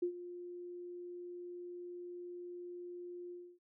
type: tone with ADSR envelope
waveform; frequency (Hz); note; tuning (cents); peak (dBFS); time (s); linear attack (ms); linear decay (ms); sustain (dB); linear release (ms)
sine; 352.9; F4; +18; -30; 0.02-3.59; 8; 89; -14; 280
effects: none